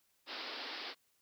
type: band-pass noise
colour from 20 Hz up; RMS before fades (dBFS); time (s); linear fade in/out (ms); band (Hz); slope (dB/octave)
white; -44; 0.26-0.95; 50; 240 to 5100; 96
effects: white hiss -75 dBFS RMS until 1.21 s